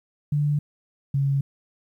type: tone pair in turn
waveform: sine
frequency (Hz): 146.83 / 138.59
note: D3 / C#3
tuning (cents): 0 / 0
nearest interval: minor second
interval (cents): 100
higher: first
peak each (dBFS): -19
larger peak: neither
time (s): 0.32-0.59 / 1.14-1.41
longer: neither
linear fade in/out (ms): 5
effects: 10-bit